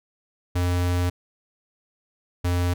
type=tone pair in turn; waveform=square; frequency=88.8 / 88.4 Hz; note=F2 / F2; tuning=+29 / +22 cents; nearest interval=unison; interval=7 cents; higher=first; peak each=-21 dBFS; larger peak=neither; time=0.55-1.1 / 2.44-2.74 s; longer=first; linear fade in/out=10 ms; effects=none